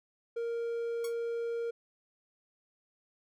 triangle tone, 466.2 Hz, A#4, in tune, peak -30 dBFS, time 0.36-1.71 s, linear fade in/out 10 ms
5% pulse tone with exponential decay, 1108.7 Hz, C#6, in tune, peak -28 dBFS, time 1.04-1.16 s, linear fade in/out 5 ms, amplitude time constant 26 ms
effects none

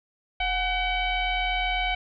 sine tone with frequency modulation, 1504 Hz, F#6, 28 cents sharp, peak -23 dBFS, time 0.4-1.95 s, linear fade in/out 5 ms, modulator 774 Hz, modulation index 2, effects none

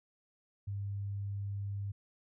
sine tone, 100 Hz, G2, 35 cents sharp, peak -35 dBFS, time 0.67-1.92 s, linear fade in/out 10 ms, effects none

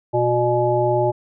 harmonic tone, 121 Hz, B2, 35 cents flat, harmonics 1 / 3 / 5 / 7, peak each -23 / -20 / -20 / -22 dBFS, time 0.13-1.12 s, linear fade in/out 20 ms, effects none

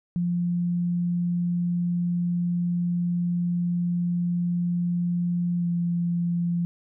sine tone with pitch glide, 174.61 to 172.5 Hz, F3 to F3, 0 to -21 cents, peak -22 dBFS, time 0.16-6.65 s, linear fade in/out 0 ms, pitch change -21 cents, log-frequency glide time 5.58-5.66 s, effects none

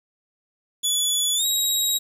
20% pulse tone with pitch glide, 3424 to 3821 Hz, A7 to A#7, -48 to +42 cents, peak -14 dBFS, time 0.83-1.99 s, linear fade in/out 20 ms, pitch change +190 cents, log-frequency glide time 1.35-1.45 s, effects 8-bit

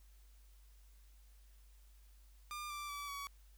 sawtooth tone with pitch steps, 1200 / 1176 / 1152.4 / 1129.4 Hz, D6 / D6 / D6 / C#6, +37 / +2 / -33 / +32 cents, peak -39 dBFS, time 2.51-3.27 s, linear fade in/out 0 ms, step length 190 ms, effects added 50 Hz sine -59 dBFS peak until 3.57 s + white hiss -72 dBFS RMS until 3.57 s

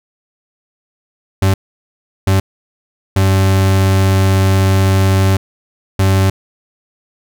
40% pulse tone bursts at uneven times, 96.1 Hz, G2, 34 cents flat, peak -8 dBFS, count 4, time 1.42-1.54 / 2.27-2.4 / 3.16-5.37 / 5.99-6.3 s, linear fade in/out 5 ms, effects none

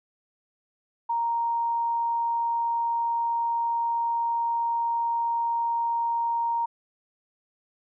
sine tone, 932.3 Hz, A#5, in tune, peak -23 dBFS, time 1.09-6.66 s, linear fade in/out 10 ms, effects none

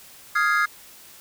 triangle chord, F minor seventh, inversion third, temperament equal, 1244.5 / 1396.9 / 1661.2 / 2093 Hz, Eb6 / F6 / Ab6 / C7, 0 / 0 / 0 / 0 cents, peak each -21 / -22 / -21 / -26 dBFS, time 0.35-0.66 s, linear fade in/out 10 ms, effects white hiss -47 dBFS RMS until 1.2 s

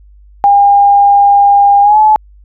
sine tone with pitch glide, 806 to 858.9 Hz, G5 to A5, +48 to -42 cents, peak -3 dBFS, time 0.44-2.16 s, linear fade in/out 0 ms, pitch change +110 cents, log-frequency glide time 1.82-1.98 s, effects added 50 Hz sine -37 dBFS peak until 2.44 s

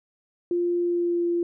sine tone with pitch glide, 349 to 344.6 Hz, F4 to F4, -1 to -23 cents, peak -21 dBFS, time 0.51-1.43 s, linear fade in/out 2 ms, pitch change -22 cents, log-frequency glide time 0.8-1.27 s, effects none

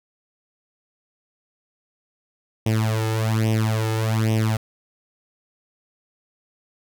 sawtooth tone with flanger, 110.4 Hz, A2, 6 cents sharp, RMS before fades -21 dBFS, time 2.66-4.57 s, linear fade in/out 5 ms, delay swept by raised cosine 0.34 to 2.34 ms, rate 1.2 Hz, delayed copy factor +0.85, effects none

